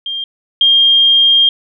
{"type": "tone pair in turn", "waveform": "sine", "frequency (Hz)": [3199, 3214], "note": ["G7", "G7"], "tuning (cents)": [34, 43], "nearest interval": "unison", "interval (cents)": 9, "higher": "second", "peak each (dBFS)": [-18, -6], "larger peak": "second", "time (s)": [[0.06, 0.24], [0.61, 1.49]], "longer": "second", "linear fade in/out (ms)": 2, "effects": []}